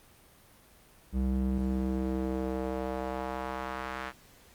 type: tone with band-pass filter sweep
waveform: square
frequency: 64.7 Hz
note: C2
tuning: 19 cents flat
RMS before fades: -32 dBFS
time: 1.12-4.13 s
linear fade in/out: 50 ms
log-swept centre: 140 to 1600 Hz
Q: 1.3
effects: pink hiss -58 dBFS RMS until 4.54 s + Opus 32 kbps